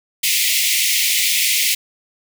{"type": "high-pass noise", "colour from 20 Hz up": "pink", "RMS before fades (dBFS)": -17, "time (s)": [0.23, 1.75], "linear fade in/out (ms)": 10, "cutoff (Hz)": 2000, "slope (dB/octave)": 96, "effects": []}